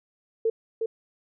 sine tone with echo, 450 Hz, A4, 39 cents sharp, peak -20 dBFS, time 0.45-0.5 s, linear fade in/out 5 ms, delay 360 ms, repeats 1, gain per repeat -4 dB, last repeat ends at 0.86 s, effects none

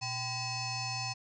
sine tone with frequency modulation, 2564 Hz, E7, 49 cents flat, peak -33 dBFS, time 0.01-1.14 s, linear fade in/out 20 ms, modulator 895 Hz, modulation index 3.9, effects none

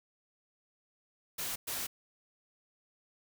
white noise bursts at uneven times, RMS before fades -37 dBFS, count 2, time 1.38-1.56 / 1.67-1.87 s, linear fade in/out 10 ms, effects none

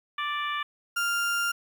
harmonic tone, 587.3 Hz, D5, in tune, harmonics 2 / 3 / 4 / 5 / 6, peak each -30 / -34 / -36 / -38 / -40 dBFS, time 0.18-0.63 s, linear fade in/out 5 ms
35% pulse tone, 1396.9 Hz, F6, in tune, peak -23 dBFS, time 0.96-1.52 s, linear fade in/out 10 ms
effects 10-bit

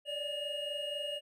triangle tone cluster, 574 / 598 / 2860 Hz, D5 / D5 / F7, -40 / +31 / +41 cents, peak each -39 / -40 / -36 dBFS, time 0.05-1.21 s, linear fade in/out 50 ms, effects none

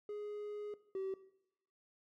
triangle tone pair in turn, 416.5 / 383.9 Hz, G#4 / G4, +5 / -36 cents, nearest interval minor second, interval 141 cents, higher first, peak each -38 / -34 dBFS, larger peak second, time 0.09-0.74 / 0.95-1.14 s, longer first, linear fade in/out 2 ms, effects noise-tail reverb RT60 0.8 s tail -18 dB re dry + tanh soft clip ceiling -32 dBFS

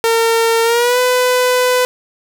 sawtooth tone with pitch glide, 456.6 to 500.8 Hz, A#4 to B4, -36 to +24 cents, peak -7 dBFS, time 0.04-1.85 s, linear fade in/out 0 ms, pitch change +160 cents, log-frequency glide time 0.63-0.99 s, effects none

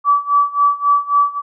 sine tone with tremolo, 1151 Hz, D6, 35 cents flat, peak -8 dBFS, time 0.04-1.42 s, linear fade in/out 50 ms, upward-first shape sine, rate 3.7 Hz, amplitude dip 90%, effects none

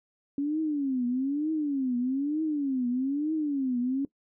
sine tone with vibrato, 277.2 Hz, C#4, in tune, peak -25 dBFS, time 0.38-4.05 s, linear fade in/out 2 ms, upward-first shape triangle, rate 1.1 Hz, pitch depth 250 cents each way, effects noise-tail reverb RT60 0.1 s tail -20 dB re dry

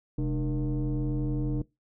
sine tone with frequency modulation, 130.81 Hz, C3, in tune, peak -24 dBFS, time 0.18-1.62 s, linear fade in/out 5 ms, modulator 170 Hz, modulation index 1.2, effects noise-tail reverb RT60 0.2 s tail -22 dB re dry + tanh soft clip ceiling -23 dBFS

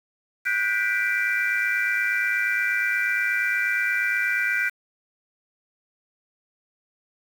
sine chord, G major seventh, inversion third, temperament equal with one note detuned, 1459.6 / 1568 / 1975.5 / 2349 Hz, F#6 / G6 / B6 / D7, -24 / 0 / 0 / 0 cents, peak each -26 dBFS, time 0.45-4.7 s, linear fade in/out 20 ms, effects tanh soft clip ceiling -12 dBFS + 7-bit

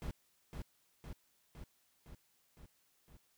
brown noise with echo, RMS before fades -41 dBFS, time 0.02-0.11 s, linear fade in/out 0 ms, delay 510 ms, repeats 6, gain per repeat -3 dB, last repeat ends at 3.17 s, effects white hiss -74 dBFS RMS until 3.37 s

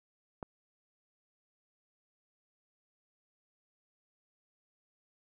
click, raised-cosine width 1 ms, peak -25 dBFS, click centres 0.428 s, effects none

